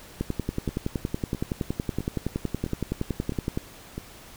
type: two click trains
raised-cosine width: 3 ms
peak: -13 / -19 dBFS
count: 37 / 6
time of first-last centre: 0.21-3.574 / 0.69-3.979 s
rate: 10.7 / 1.52 Hz
effects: pink hiss -47 dBFS RMS until 4.36 s